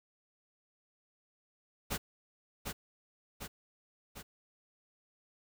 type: noise with echo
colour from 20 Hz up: pink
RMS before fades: -35 dBFS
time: 1.9-1.98 s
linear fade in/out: 20 ms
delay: 750 ms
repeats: 3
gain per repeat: -4 dB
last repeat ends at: 4.23 s
effects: none